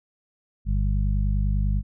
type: harmonic tone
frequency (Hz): 50.1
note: G1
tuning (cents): +38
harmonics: 1 / 2 / 3 / 4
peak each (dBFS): -21 / -27 / -31 / -33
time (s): 0.65-1.83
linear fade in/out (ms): 50
effects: none